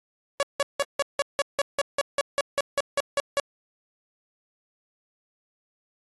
sawtooth tone bursts, 563 Hz, C#5, 27 cents sharp, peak -17 dBFS, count 16, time 0.4-3.398 s, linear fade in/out 0 ms, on 28 ms, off 170 ms, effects AAC 32 kbps

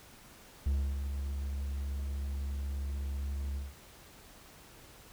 triangle tone with ADSR envelope, 69.3 Hz, C#2, in tune, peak -24 dBFS, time 0.66-3.75 s, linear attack 6 ms, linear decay 290 ms, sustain -7 dB, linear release 190 ms, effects pink hiss -55 dBFS RMS until 5.12 s

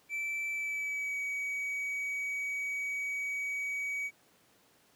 triangle tone with pitch glide, 2326 to 2265 Hz, D7 to C#7, -17 to +37 cents, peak -31 dBFS, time 0.09-4.11 s, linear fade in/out 50 ms, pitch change -46 cents, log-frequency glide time 0.5-1.18 s, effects pink hiss -65 dBFS RMS until 4.95 s + high-pass 150 Hz 12 dB/octave

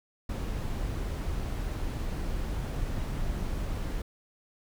brown noise, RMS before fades -32 dBFS, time 0.29-4.02 s, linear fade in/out 5 ms, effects none

